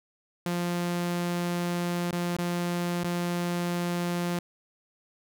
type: tone with dropouts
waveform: sawtooth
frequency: 174.61 Hz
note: F3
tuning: in tune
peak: -23 dBFS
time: 0.46-4.39 s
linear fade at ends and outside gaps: 2 ms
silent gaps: 2.111-2.128 / 2.366-2.386 / 3.035-3.044 s
effects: none